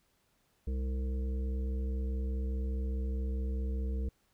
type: harmonic tone with a mistuned harmonic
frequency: 64.8 Hz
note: C2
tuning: 16 cents flat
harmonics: 1 / 3 / 5 / 7 / 8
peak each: -31 / -43 / -50 / -47 / -58 dBFS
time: 0.67-4.09 s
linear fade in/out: 5 ms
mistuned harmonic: 3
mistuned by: +82 cents
effects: pink hiss -73 dBFS RMS until 4.33 s